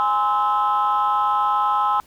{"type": "chord", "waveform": "sine", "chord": "Ab augmented", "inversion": "none", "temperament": "just", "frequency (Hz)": [830.6, 1038.3, 1297.8], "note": ["Ab5", "C6", "E6"], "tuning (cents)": [0, -14, -27], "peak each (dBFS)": -20, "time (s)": [0, 2], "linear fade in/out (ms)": 0, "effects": ["tanh soft clip ceiling -11 dBFS", "pink hiss -53 dBFS RMS until 2.06 s"]}